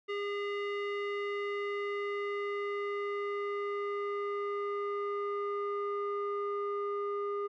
square tone with low-pass filter sweep, 406.6 Hz, G#4, 37 cents flat, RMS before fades -35 dBFS, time 0.08-7.48 s, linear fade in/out 20 ms, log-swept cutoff 2500 to 1100 Hz, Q 2.1, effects none

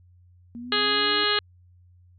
sine linear sweep, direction up, 233.1 to 307.1 Hz, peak -34 dBFS, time 0.55-1.24 s, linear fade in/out 0 ms
harmonic tone, 415.3 Hz, G#4, in tune, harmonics 1 / 2 / 3 / 4 / 5 / 6 / 7 / 8 / 9 / 10, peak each -29 / -37 / -28 / -28 / -33 / -36 / -28 / -30 / -32 / -27 dBFS, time 0.72-1.39 s, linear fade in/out 2 ms
effects added 89 Hz sine -52 dBFS peak until 2.18 s

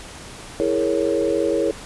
sine chord, A# half-diminished seventh, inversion second, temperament equal, 329.6 / 415.3 / 466.2 / 554.4 Hz, E4 / G#4 / A#4 / C#5, 0 / 0 / 0 / 0 cents, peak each -23 dBFS, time 0.6-1.71 s, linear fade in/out 0 ms, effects pink hiss -38 dBFS RMS until 1.85 s + resampled to 24000 Hz

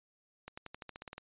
accelerating click train, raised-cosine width 0.3 ms, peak -28 dBFS, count 11, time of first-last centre 0.48-1.18 s, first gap 95 ms, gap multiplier 0.93, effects resampled to 8000 Hz

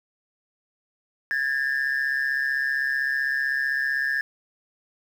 sine tone pair together, 1647.3 / 1783 Hz, G#6 / A6, -15 / +22 cents, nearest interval minor second, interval 137 cents, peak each -23 dBFS, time 1.31-4.21 s, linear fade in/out 0 ms, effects tanh soft clip ceiling -19 dBFS + 8-bit

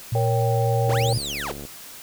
sine tone with pitch glide, 116.54 to 117.49 Hz, A#2 to A#2, 0 to +14 cents, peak -20 dBFS, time 0.12-1.18 s, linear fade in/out 5 ms, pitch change +14 cents, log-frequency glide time 0.63-0.92 s
sine chord, G diminished, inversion first, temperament equal, 466.2 / 554.4 / 784 Hz, Bb4 / Db5 / G5, 0 / 0 / 0 cents, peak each -26 dBFS, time 0.15-1.13 s, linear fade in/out 2 ms
click train, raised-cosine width 2 ms, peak -24 dBFS, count 56, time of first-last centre 0.88-1.651 s, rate 71.3 Hz
30% pulse linear two-way sweep, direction up then down, 239.9 to 5090 to 303.3 Hz, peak -25 dBFS, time 0.89-1.52 s, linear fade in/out 5 ms, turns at 1.16 s
effects white hiss -41 dBFS RMS until 2.02 s

